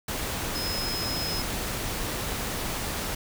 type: tone in noise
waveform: sine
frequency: 5120 Hz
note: D#8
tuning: 49 cents sharp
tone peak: -31 dBFS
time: 0.55-1.42 s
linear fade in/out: 5 ms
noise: pink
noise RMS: -31 dBFS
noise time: 0.08-3.15 s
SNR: -3 dB
effects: none